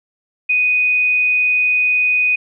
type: tone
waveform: sine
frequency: 2489 Hz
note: D#7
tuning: in tune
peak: -12 dBFS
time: 0.49-2.36 s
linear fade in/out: 10 ms
effects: none